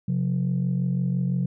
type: tone pair together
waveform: sine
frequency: 133.28 / 179.2 Hz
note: C3 / F3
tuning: +32 / +45 cents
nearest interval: perfect fourth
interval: 513 cents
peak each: -23 dBFS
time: 0.08-1.46 s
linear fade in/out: 5 ms
effects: tanh soft clip ceiling -17 dBFS